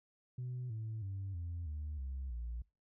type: tone with pitch steps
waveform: sine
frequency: 125.2 / 110.26 / 97.1 / 85.51 / 75.31 / 66.32 / 58.41 Hz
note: B2 / A2 / G2 / F2 / D2 / C2 / A#1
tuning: +24 / +4 / -16 / -36 / +44 / +24 / +4 cents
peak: -37 dBFS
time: 0.38-2.62 s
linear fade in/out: 5 ms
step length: 320 ms
effects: noise-tail reverb RT60 0.3 s tail -26 dB re dry + tanh soft clip ceiling -36 dBFS